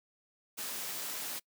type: high-pass noise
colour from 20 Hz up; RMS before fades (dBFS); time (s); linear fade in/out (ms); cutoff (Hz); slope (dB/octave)
white; -39; 0.57-1.4; 20; 170; 12
effects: noise-tail reverb RT60 0.1 s tail -25 dB re dry